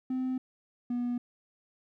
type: tone pair in turn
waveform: triangle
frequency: 257.6 / 243.1 Hz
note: C4 / B3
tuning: -27 / -27 cents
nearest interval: minor second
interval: 100 cents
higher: first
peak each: -26 dBFS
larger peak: neither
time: 0.1-0.38 / 0.9-1.18 s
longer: neither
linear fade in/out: 5 ms
effects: tanh soft clip ceiling -23 dBFS